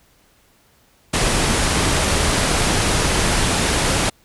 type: low-pass noise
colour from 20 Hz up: pink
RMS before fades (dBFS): -18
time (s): 1.13-4.1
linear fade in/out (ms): 10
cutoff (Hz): 11000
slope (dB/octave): 96
effects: pink hiss -56 dBFS RMS until 4.24 s